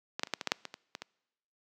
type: clicks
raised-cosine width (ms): 0.2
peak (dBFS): -17 / -11 / -28 / -12 / -18 / -12 / -7 / -21 / -24 / -21 / -22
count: 11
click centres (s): 0.195 / 0.234 / 0.272 / 0.337 / 0.412 / 0.473 / 0.519 / 0.653 / 0.741 / 0.951 / 1.02
effects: noise-tail reverb RT60 1.0 s tail -26 dB re dry + high-pass 200 Hz 12 dB/octave